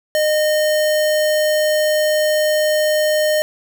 sine tone with sample-and-hold, 612 Hz, D#5, 29 cents flat, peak -13 dBFS, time 0.15-3.42 s, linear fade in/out 0 ms, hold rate 2450 Hz, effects none

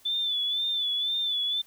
sine tone with vibrato, 3500 Hz, A7, 10 cents flat, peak -25 dBFS, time 0.05-1.62 s, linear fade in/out 10 ms, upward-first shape sine, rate 2 Hz, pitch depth 58 cents each way, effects white hiss -58 dBFS RMS until 1.66 s

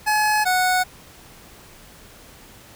25% pulse tone pair in turn, 850 / 736.3 Hz, G#5 / F#5, +40 / -9 cents, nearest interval major second, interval 249 cents, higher first, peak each -13 dBFS, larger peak neither, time 0.06-0.45 / 0.45-0.84 s, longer neither, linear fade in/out 20 ms, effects pink hiss -46 dBFS RMS until 2.75 s

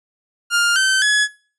sawtooth tone with pitch steps, 1406 / 1542.1 / 1691.5 Hz, F6 / G6 / G#6, +11 / -29 / +31 cents, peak -10 dBFS, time 0.5-1.28 s, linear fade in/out 50 ms, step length 260 ms, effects noise-tail reverb RT60 0.4 s tail -19 dB re dry + resampled to 24000 Hz

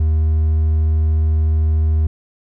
triangle tone with hard clipping, 78.4 Hz, D#2, 14 cents sharp, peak -13 dBFS, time 0-2.07 s, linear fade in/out 5 ms, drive 5 dB, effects none

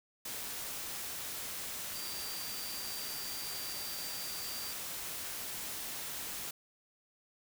sine tone in noise, 4699 Hz, D8, in tune, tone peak -44 dBFS, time 1.95-4.73 s, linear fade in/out 5 ms, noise white, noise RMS -41 dBFS, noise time 0.25-6.51 s, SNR -6 dB, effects none

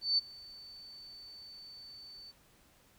sine tone with ADSR envelope, 4525 Hz, C#8, 35 cents sharp, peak -24 dBFS, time 0.01-2.32 s, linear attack 170 ms, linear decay 19 ms, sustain -24 dB, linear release 21 ms, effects pink hiss -65 dBFS RMS until 2.98 s

